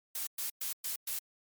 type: noise bursts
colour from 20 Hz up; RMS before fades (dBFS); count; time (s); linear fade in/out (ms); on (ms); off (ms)
blue; -36; 5; 0.15-1.19; 5; 120; 110
effects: MP3 96 kbps